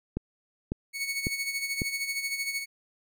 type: click train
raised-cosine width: 3 ms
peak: -16 dBFS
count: 4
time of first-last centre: 0.17-1.818 s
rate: 1.82 Hz
type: tone with tremolo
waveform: sawtooth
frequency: 2217 Hz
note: C#7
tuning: in tune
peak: -24 dBFS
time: 0.93-2.66 s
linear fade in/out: 50 ms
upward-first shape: sine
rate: 13 Hz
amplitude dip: 60%
effects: none